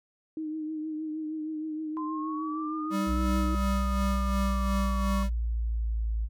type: tone with vibrato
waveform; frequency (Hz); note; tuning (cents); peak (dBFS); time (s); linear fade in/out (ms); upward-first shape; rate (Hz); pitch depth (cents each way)
sine; 311.1; D#4; 0; -31; 0.37-3.55; 2; triangle; 6.4; 39
type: linear two-way sweep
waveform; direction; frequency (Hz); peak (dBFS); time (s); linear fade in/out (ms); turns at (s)
sine; up then down; 1027 to 1302 to 1113; -34; 1.97-5.23; 0; 3.19
type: tone with tremolo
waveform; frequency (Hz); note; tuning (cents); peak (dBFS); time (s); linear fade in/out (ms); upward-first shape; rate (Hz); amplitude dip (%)
square; 196; G3; 0; -28; 2.9-5.3; 50; sine; 2.8; 45
type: tone with pitch glide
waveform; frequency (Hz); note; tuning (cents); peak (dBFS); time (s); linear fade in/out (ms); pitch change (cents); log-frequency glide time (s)
sine; 61.74 to 55; B1 to A1; 0 to 0; -26; 3.06-6.29; 50; -200; 4.07-6.11
effects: none